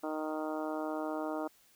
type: harmonic tone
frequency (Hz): 155.2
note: D#3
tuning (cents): -4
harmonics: 2 / 3 / 4 / 5 / 6 / 7 / 8 / 9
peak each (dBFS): -37 / -43 / -39 / -43 / -45 / -49 / -46 / -50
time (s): 0.03-1.48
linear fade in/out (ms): 10
effects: white hiss -65 dBFS RMS until 1.75 s